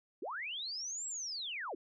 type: linear two-way sweep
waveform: sine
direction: up then down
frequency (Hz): 274.7 to 7740 to 274.7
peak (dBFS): -38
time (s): 0.22-1.75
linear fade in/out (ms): 5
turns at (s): 1.07
effects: none